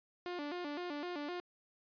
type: tone with vibrato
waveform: sawtooth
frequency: 321.9 Hz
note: E4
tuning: 41 cents flat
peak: -35 dBFS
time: 0.26-1.4 s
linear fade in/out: 0 ms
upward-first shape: square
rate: 3.9 Hz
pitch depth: 170 cents each way
effects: resampled to 11025 Hz